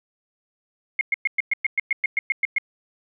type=tone bursts; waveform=sine; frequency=2150 Hz; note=C7; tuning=47 cents sharp; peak=-17 dBFS; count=13; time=0.99-2.583 s; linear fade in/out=2 ms; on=21 ms; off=110 ms; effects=none